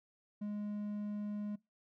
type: tone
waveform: triangle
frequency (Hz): 207.7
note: G#3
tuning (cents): 0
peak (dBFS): -35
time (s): 0.41-1.56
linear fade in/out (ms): 10
effects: noise-tail reverb RT60 0.2 s tail -22 dB re dry